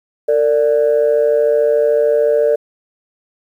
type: tone pair together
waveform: sine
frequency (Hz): 454 / 587.6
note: A#4 / D5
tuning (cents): -46 / +1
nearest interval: major third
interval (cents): 447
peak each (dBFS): -12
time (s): 0.28-2.56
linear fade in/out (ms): 10
effects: tanh soft clip ceiling -5 dBFS + 8-bit